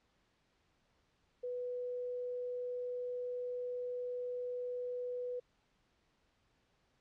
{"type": "tone", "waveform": "sine", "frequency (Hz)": 493.9, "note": "B4", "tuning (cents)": 0, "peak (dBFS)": -37, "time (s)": [1.43, 5.4], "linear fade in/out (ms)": 10, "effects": ["pink hiss -75 dBFS RMS until 7 s", "low-pass 5000 Hz 12 dB/octave"]}